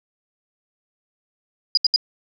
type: tone bursts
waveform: sine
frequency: 4900 Hz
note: D#8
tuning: 27 cents flat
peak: -12 dBFS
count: 3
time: 1.75-1.961 s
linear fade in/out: 2 ms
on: 23 ms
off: 71 ms
effects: 9-bit